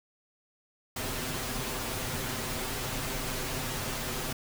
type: noise with comb filter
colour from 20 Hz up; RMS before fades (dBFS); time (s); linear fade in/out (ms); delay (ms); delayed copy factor
pink; -34; 0.96-4.33; 5; 7.8; +0.65
effects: none